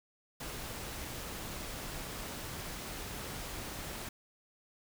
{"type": "noise", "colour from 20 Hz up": "pink", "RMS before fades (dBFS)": -42, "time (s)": [0.4, 4.09], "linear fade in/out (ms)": 5, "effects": []}